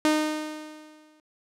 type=tone with exponential decay; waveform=sawtooth; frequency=307.1 Hz; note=D#4; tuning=23 cents flat; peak=-14 dBFS; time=0.05-1.2 s; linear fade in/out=0 ms; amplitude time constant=250 ms; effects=low-pass 10000 Hz 12 dB/octave